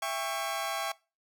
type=chord; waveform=sawtooth; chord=C# diminished; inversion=first; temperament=just; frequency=665.2 / 798.3 / 1108.7 Hz; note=E5 / G5 / C#6; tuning=+16 / +31 / 0 cents; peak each=-32 dBFS; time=0.02-0.92 s; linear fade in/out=5 ms; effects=noise-tail reverb RT60 0.3 s tail -22 dB re dry